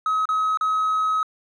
triangle tone with dropouts, 1275 Hz, D#6, 42 cents sharp, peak -16 dBFS, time 0.06-1.23 s, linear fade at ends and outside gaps 2 ms, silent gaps 0.255-0.289 / 0.573-0.61 s, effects tanh soft clip ceiling -14 dBFS + resampled to 22050 Hz

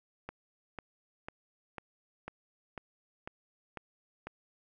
click train, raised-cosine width 0.5 ms, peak -25 dBFS, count 9, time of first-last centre 0.29-4.27 s, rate 2.01 Hz, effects none

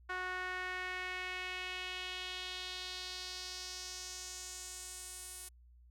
sawtooth tone with band-pass filter sweep, 367.1 Hz, F#4, 14 cents flat, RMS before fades -43 dBFS, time 0.09-5.49 s, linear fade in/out 10 ms, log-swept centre 1500 to 10000 Hz, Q 2.3, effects added 60 Hz sine -58 dBFS peak until 5.9 s

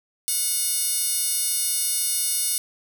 10% pulse tone with high-pass filter, 726 Hz, F#5, 33 cents flat, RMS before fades -24 dBFS, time 0.28-2.58 s, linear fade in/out 0 ms, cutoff 7600 Hz, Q 2.5, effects none

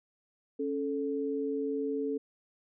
sine tone pair together, 276.3 / 437.5 Hz, C#4 / A4, -6 / -10 cents, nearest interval minor sixth, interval 796 cents, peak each -33 / -32 dBFS, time 0.59-2.18 s, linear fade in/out 10 ms, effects none

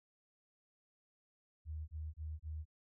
sine tone bursts, 77.78 Hz, D#2, in tune, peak -40 dBFS, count 4, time 1.65-2.654 s, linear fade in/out 50 ms, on 230 ms, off 28 ms, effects none

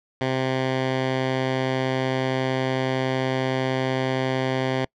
10% pulse tone with low-pass filter, 130.81 Hz, C3, in tune, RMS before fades -24 dBFS, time 0.21-4.85 s, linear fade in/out 2 ms, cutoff 3400 Hz, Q 0.99, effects noise-tail reverb RT60 0.1 s tail -26 dB re dry

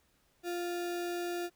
sine tone with sample-and-hold, 349.2 Hz, F4, in tune, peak -33 dBFS, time 0.43-1.5 s, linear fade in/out 50 ms, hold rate 1050 Hz, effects pink hiss -71 dBFS RMS until 1.55 s

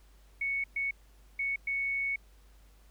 sine tone bursts at uneven times, 2217 Hz, C#7, in tune, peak -29 dBFS, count 4, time 0.41-0.64 / 0.76-0.91 / 1.39-1.56 / 1.67-2.16 s, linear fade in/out 5 ms, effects added 50 Hz sine -56 dBFS peak until 2.9 s + pink hiss -66 dBFS RMS until 2.9 s

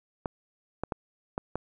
clicks, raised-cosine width 1 ms, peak -16 dBFS, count 5, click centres 0.258 / 0.836 / 0.922 / 1.379 / 1.556 s, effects none

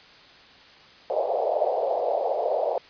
white band-pass noise, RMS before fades -25 dBFS, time 1.1-2.78 s, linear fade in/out 0 ms, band 470 to 730 Hz, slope 48 dB/octave, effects white hiss -50 dBFS RMS until 2.89 s + resampled to 11025 Hz

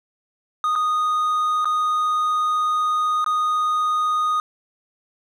triangle tone with dropouts, 1238 Hz, D#6, 9 cents flat, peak -16 dBFS, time 0.64-4.4 s, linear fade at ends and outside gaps 1 ms, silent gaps 0.754-0.759 / 1.646-1.655 / 3.244-3.262 s, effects none

